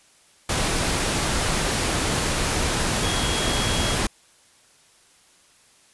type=tone in noise; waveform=sine; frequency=3300 Hz; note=G#7; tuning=12 cents flat; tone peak=-30 dBFS; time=3.03-3.95 s; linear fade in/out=5 ms; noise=pink; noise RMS=-23 dBFS; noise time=0.49-4.07 s; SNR=-10 dB; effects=white hiss -56 dBFS RMS until 5.93 s + resampled to 24000 Hz